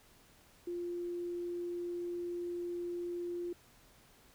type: tone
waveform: sine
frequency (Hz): 349.2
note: F4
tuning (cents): 0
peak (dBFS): -36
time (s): 0.67-3.53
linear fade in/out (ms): 5
effects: pink hiss -63 dBFS RMS until 4.34 s